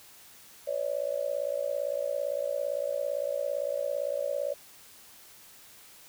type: tone with amplitude modulation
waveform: sine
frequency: 570 Hz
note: C#5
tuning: 48 cents sharp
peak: -24 dBFS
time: 0.67-4.54 s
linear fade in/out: 10 ms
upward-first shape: sine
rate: 57.7 Hz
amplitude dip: 95%
effects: white hiss -53 dBFS RMS until 6.08 s